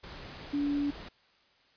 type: tone in noise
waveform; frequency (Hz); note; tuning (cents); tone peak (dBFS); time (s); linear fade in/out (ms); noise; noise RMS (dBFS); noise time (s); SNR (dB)
sine; 287.1; D4; -39; -27; 0.53-0.91; 10; pink; -45; 0.03-1.09; +15
effects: white hiss -65 dBFS RMS until 1.76 s + resampled to 11025 Hz